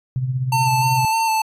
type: tone with tremolo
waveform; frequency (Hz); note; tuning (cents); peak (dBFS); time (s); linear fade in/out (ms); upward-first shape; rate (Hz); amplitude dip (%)
sine; 128.7; C3; -28; -16; 0.16-1.05; 0; triangle; 16; 65
type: tone with vibrato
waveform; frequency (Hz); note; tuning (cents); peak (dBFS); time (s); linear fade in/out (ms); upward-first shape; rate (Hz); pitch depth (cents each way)
square; 891; A5; +22; -17; 0.52-1.42; 5; square; 3.3; 20
effects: resampled to 32000 Hz